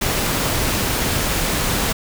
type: noise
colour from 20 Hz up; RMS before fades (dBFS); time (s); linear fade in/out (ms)
pink; -20; 0.01-1.93; 10
effects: none